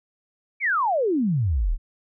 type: exponential sweep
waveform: sine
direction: down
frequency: 2367 to 30.67 Hz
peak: -19 dBFS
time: 0.6-1.78 s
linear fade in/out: 50 ms
effects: none